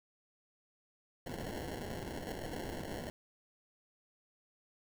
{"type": "noise with sample-and-hold", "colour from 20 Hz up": "violet", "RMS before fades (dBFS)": -42, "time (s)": [1.26, 3.1], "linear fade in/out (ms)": 2, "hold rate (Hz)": 1225, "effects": []}